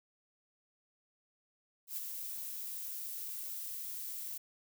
violet noise with ADSR envelope, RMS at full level -38 dBFS, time 1.87-4.38 s, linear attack 99 ms, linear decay 24 ms, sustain -4 dB, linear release 6 ms, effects none

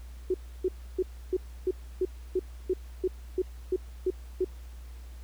sine tone bursts, 370 Hz, F#4, in tune, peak -23 dBFS, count 13, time 0.3-4.446 s, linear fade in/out 5 ms, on 42 ms, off 300 ms, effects added 60 Hz sine -41 dBFS peak until 5.23 s + pink hiss -58 dBFS RMS until 5.23 s

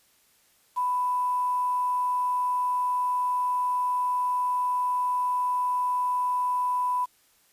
sine tone with quantisation, 994 Hz, B5, 11 cents sharp, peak -23 dBFS, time 0.76-7.06 s, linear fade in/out 20 ms, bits 8, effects white hiss -63 dBFS RMS until 7.52 s + resampled to 32000 Hz

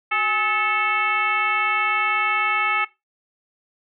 sine tone with frequency modulation, 1742 Hz, A6, 18 cents flat, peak -18 dBFS, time 0.11-2.85 s, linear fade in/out 10 ms, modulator 455 Hz, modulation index 1.9, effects noise-tail reverb RT60 0.2 s tail -17 dB re dry + high-pass 400 Hz 12 dB/octave

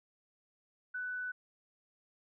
sine tone, 1493 Hz, F#6, 15 cents sharp, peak -36 dBFS, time 0.94-1.32 s, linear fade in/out 10 ms, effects none

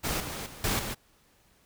pink noise with level steps, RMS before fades -30 / -37 / -46 / -28 / -35 dBFS, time 0.03-0.95 s, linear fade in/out 20 ms, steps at 0.2 / 0.46 / 0.64 / 0.79 s, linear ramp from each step 2 ms, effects pink hiss -64 dBFS RMS until 1.65 s

